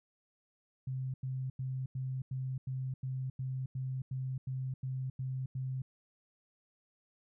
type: tone bursts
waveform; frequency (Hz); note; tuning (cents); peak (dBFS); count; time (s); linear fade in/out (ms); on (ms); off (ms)
sine; 130.6; C3; -3; -34; 14; 0.87-5.82; 5; 270; 90
effects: none